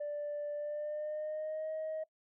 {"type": "tone with pitch glide", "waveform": "sine", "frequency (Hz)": [587.3, 629.5], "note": ["D5", "D#5"], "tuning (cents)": [0, 20], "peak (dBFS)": -34, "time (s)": [0, 2.04], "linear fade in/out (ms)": 10, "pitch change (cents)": 120, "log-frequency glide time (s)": [0.54, 1.7], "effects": ["noise-tail reverb RT60 0.1 s tail -21 dB re dry", "tanh soft clip ceiling -33 dBFS"]}